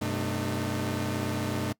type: tone cluster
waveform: sawtooth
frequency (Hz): 96.2 / 127.3 / 219.8 / 303.4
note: G2 / C3 / A3 / D#4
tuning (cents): -32 / -47 / -2 / -44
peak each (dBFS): -30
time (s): 0.01-1.73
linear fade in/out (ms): 10
effects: noise-tail reverb RT60 0.1 s tail -23 dB re dry